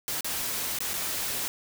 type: noise with dropouts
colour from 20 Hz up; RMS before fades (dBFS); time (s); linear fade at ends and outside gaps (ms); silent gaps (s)
white; -31; 0.08-1.48; 0; 0.208-0.245 / 0.787-0.805 / 0.935-0.939
effects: none